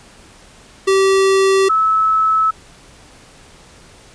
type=tone pair in turn; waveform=square / sine; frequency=386.7 / 1300.7 Hz; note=G4 / E6; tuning=-24 / -24 cents; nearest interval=octave + major sixth; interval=2100 cents; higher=second; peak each=-11 / -11 dBFS; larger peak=neither; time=0.87-1.69 / 1.69-2.51 s; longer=neither; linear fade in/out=10 ms; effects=pink hiss -44 dBFS RMS until 4.14 s + resampled to 22050 Hz